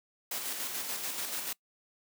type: noise with tremolo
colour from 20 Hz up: white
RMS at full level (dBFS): -35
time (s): 0.31-1.53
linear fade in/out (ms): 5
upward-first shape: square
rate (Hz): 6.9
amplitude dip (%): 35
effects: noise-tail reverb RT60 0.1 s tail -23 dB re dry + high-pass 200 Hz 12 dB/octave

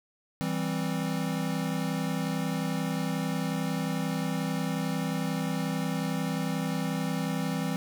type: chord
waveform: square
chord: C major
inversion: first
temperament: equal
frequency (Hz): 164.81 / 196 / 261.6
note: E3 / G3 / C4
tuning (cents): 0 / 0 / 0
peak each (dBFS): -32 / -34 / -34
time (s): 0.41-7.76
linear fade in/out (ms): 0
effects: none

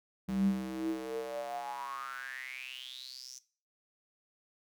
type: tone with high-pass filter sweep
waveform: square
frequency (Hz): 64.4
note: C2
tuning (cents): -27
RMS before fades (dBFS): -38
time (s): 0.28-3.39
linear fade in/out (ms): 10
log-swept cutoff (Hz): 160 to 6100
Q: 9.9
effects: noise-tail reverb RT60 0.4 s tail -18 dB re dry

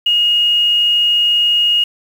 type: tone with quantisation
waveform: sine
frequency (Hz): 2867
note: F7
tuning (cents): +45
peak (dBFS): -10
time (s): 0.06-1.84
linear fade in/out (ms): 5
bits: 6
effects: none

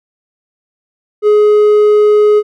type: tone with hard clipping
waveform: sine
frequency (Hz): 420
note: G#4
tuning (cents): +19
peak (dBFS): -6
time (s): 1.22-2.43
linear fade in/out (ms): 50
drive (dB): 3
effects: none

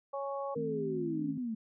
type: harmonic tone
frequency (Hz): 277.2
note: C#4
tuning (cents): 0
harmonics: 2 / 3 / 4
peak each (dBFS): -36 / -41 / -41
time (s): 0.13-0.55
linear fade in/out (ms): 10
type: linear sweep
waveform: sine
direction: down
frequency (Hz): 476.3 to 214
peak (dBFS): -33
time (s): 0.55-1.55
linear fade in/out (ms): 10
type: chord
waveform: sine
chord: A diminished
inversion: second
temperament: just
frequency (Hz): 158.4 / 220 / 264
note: Eb3 / A3 / C4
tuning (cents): +31 / 0 / +16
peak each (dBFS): -40 / -41 / -39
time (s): 0.56-1.38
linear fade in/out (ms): 5
effects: none

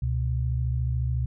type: tone pair together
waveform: sine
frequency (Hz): 69.52 / 123.47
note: C#2 / B2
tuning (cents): +6 / 0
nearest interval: minor seventh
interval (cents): 994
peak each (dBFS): -26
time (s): 0.02-1.26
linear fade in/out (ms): 5
effects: none

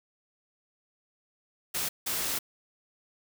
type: noise bursts at uneven times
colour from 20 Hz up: white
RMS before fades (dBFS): -31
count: 2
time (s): 1.74-1.89 / 2.06-2.39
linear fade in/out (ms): 10
effects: none

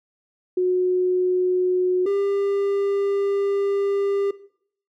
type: tone pair in turn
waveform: sine / triangle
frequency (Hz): 365.1 / 398.9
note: F#4 / G4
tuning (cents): -23 / +30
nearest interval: major second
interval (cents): 153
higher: second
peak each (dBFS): -17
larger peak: neither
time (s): 0.57-2.06 / 2.06-4.31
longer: second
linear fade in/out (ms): 5
effects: noise-tail reverb RT60 0.6 s tail -17 dB re dry

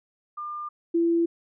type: tone pair in turn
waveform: sine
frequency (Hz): 1200 / 336.7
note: D6 / E4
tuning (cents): +37 / +37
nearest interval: octave + minor seventh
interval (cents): 2200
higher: first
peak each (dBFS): -31 / -19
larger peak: second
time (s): 0.37-0.69 / 0.94-1.26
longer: neither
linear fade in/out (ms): 10
effects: none

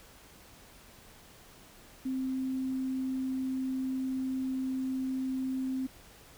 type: tone with quantisation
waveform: sine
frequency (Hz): 261.6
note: C4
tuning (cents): 0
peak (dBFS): -30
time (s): 2.05-5.87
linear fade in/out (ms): 10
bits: 10
effects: pink hiss -55 dBFS RMS until 6.37 s

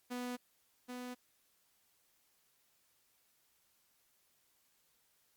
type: tone pair in turn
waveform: sawtooth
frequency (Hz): 246.9 / 248.3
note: B3 / B3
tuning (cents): 0 / +9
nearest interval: unison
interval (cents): 9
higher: second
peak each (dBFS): -35 / -39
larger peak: first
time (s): 0.1-0.37 / 0.88-1.15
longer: neither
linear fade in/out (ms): 20
effects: white hiss -74 dBFS RMS until 5.36 s + Opus 48 kbps

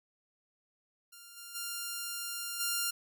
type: tone with level steps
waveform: 5% pulse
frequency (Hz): 1396.9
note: F6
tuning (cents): 0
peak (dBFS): -39 / -34 / -25 / -19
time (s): 1.12-2.91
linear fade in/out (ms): 10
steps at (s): 1.36 / 1.54 / 2.59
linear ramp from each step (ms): 20
effects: none

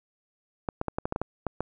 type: clicks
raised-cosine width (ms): 1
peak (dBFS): -14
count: 10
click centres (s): 0.688 / 0.814 / 0.883 / 0.985 / 1.055 / 1.124 / 1.161 / 1.216 / 1.467 / 1.606
effects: none

